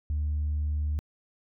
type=tone; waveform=sine; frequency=75 Hz; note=D2; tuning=37 cents sharp; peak=-24 dBFS; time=0.1-0.99 s; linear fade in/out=0 ms; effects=tanh soft clip ceiling -23 dBFS